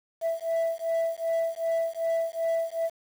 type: beating tone pair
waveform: sine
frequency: 659.3 / 661.9 Hz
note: E5 / E5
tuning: 0 / +7 cents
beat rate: 2.6 Hz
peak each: -26 dBFS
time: 0.21-2.9 s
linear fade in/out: 50 ms
effects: tanh soft clip ceiling -22 dBFS + 8-bit